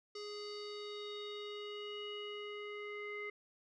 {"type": "tone with low-pass filter sweep", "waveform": "square", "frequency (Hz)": 415.3, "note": "G#4", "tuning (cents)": 0, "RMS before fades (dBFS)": -45, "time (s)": [0.15, 3.3], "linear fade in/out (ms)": 5, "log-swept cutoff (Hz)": [5000, 2100], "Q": 6.3, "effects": []}